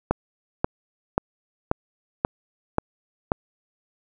click train, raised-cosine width 1 ms, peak -5 dBFS, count 7, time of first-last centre 0.11-3.319 s, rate 1.87 Hz, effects none

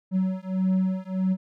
triangle beating tone pair, 186.8 / 188.4 Hz, F#3 / F#3, +17 / +32 cents, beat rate 1.6 Hz, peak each -23 dBFS, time 0.11-1.37 s, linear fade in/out 50 ms, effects none

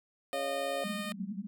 harmonic tone, 138.59 Hz, C#3, in tune, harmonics 2 / 3 / 4 / 5, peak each -46 / -45 / -34 / -37 dBFS, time 0.33-0.84 s, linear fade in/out 2 ms
10% pulse tone, 613 Hz, D#5, 26 cents flat, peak -29 dBFS, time 0.33-1.12 s, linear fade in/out 0 ms
white band-pass noise, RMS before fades -39 dBFS, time 0.84-1.47 s, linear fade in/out 0 ms, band 190 to 220 Hz, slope 96 dB/octave
effects none

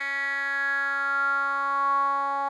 10% pulse tone with band-pass filter sweep, 278 Hz, C#4, 5 cents sharp, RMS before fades -26 dBFS, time 0-2.49 s, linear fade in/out 10 ms, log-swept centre 2100 to 930 Hz, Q 8.1, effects none

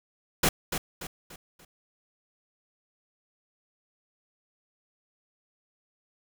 pink noise with echo, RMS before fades -22 dBFS, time 0.43-0.49 s, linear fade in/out 5 ms, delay 290 ms, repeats 4, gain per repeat -8 dB, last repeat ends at 1.65 s, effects none

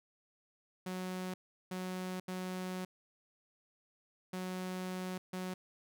sawtooth tone bursts at uneven times, 184.3 Hz, F#3, 7 cents flat, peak -34 dBFS, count 5, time 0.86-1.34 / 1.71-2.2 / 2.28-2.85 / 4.33-5.18 / 5.33-5.54 s, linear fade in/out 5 ms, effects none

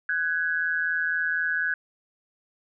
sine tone pair together, 1497.2 / 1661.2 Hz, F#6 / G#6, +20 / 0 cents, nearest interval major second, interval 180 cents, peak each -26 dBFS, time 0.09-1.74 s, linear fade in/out 2 ms, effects none

